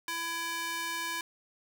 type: tone with high-pass filter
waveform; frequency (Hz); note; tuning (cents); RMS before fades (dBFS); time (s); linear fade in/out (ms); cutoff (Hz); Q
square; 333.9; E4; +22; -35; 0.08-1.21; 2; 1300; 0.99
effects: none